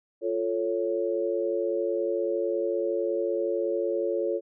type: chord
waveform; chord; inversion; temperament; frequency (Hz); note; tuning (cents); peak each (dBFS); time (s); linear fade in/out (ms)
sine; F augmented; none; equal; 349.2 / 440 / 554.4; F4 / A4 / C#5; 0 / 0 / 0; -29; 0.21-4.41; 50
effects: none